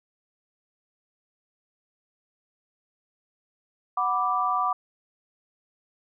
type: chord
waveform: sine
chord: B minor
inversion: second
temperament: equal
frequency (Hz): 740 / 987.8 / 1174.7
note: F#5 / B5 / D6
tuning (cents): 0 / 0 / 0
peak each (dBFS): -28 / -29 / -24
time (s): 3.97-4.73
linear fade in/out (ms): 5
effects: none